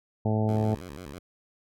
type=harmonic tone; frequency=108.3 Hz; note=A2; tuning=27 cents flat; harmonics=1 / 2 / 3 / 4 / 5 / 6 / 7 / 8; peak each=-25 / -28 / -36 / -33 / -37 / -35 / -37 / -40 dBFS; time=0.25-0.75 s; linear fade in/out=5 ms
type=tone with vibrato; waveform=10% pulse; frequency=80.2 Hz; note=E2; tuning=47 cents flat; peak=-31 dBFS; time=0.48-1.19 s; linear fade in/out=5 ms; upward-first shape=square; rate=6.1 Hz; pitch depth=220 cents each way
effects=none